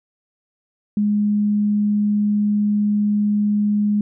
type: tone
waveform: sine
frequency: 207.7 Hz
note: G#3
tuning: in tune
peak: -15 dBFS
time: 0.97-4.01 s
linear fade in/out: 2 ms
effects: none